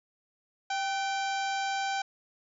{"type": "harmonic tone with a mistuned harmonic", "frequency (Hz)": 785, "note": "G5", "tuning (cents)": 2, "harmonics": [1, 2, 3, 4, 5, 6, 7, 8, 9], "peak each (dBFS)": [-30, -36, -40, -42, -44, -46, -47, -48, -49], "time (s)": [0.7, 2.02], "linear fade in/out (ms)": 5, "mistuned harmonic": 2, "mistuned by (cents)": -59, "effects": []}